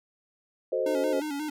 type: chord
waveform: sine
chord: F# diminished seventh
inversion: none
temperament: equal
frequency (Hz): 370 / 440 / 523.3 / 622.3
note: F#4 / A4 / C5 / Eb5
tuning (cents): 0 / 0 / 0 / 0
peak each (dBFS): -33 / -32 / -27 / -32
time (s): 0.72-1.2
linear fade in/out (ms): 5
type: tone with vibrato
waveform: square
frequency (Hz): 293.7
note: D4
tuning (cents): 0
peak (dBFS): -31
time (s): 0.86-1.5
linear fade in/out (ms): 5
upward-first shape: square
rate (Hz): 5.6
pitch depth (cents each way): 66
effects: none